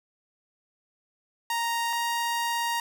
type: tone pair in turn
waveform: sawtooth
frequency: 932.3 / 937 Hz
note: A#5 / A#5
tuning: 0 / +9 cents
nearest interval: unison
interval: 9 cents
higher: second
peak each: -22 dBFS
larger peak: neither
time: 1.5-1.93 / 1.93-2.8 s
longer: second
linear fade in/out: 2 ms
effects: none